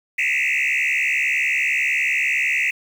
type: tone with frequency modulation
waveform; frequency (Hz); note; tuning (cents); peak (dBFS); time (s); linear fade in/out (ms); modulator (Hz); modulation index
sine; 2317; D7; -24; -15; 0.18-2.71; 10; 70.9; 5.4
effects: tanh soft clip ceiling -16 dBFS + 7-bit